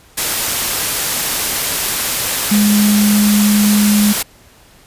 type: tone in noise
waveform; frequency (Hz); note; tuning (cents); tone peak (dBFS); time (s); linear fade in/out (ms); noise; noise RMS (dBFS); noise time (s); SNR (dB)
sine; 207.7; G#3; 0; -9; 2.51-4.13; 10; white; -17; 0.17-4.23; +5
effects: pink hiss -46 dBFS RMS until 4.86 s + resampled to 32000 Hz